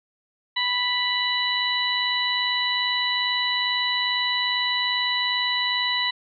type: harmonic tone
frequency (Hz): 987.8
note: B5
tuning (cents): 0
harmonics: 1 / 2 / 3 / 4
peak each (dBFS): -29 / -26 / -28 / -25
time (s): 0.56-6.11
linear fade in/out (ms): 10
effects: none